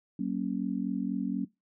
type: chord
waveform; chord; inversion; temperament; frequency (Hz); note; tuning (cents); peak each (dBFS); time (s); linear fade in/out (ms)
sine; F# major; none; equal with one note detuned; 188.88 / 233.1 / 277.2; F#3 / A#3 / C#4; +36 / 0 / 0; -33; 0.19-1.45; 5
effects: noise-tail reverb RT60 0.2 s tail -20 dB re dry